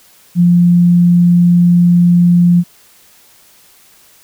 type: tone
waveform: sine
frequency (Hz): 174.61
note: F3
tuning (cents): 0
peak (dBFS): -5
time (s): 0.35-2.64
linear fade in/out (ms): 50
effects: white hiss -46 dBFS RMS until 4.23 s